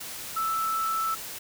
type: tone in noise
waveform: sine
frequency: 1318.5 Hz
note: E6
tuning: in tune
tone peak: -25 dBFS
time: 0.36-1.15 s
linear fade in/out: 10 ms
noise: white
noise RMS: -38 dBFS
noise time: 0-1.39 s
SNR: +10 dB
effects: none